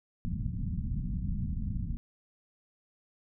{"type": "low-pass noise", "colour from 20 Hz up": "pink", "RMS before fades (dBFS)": -33, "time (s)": [0.25, 1.97], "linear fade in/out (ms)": 0, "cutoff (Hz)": 230, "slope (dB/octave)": 48, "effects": []}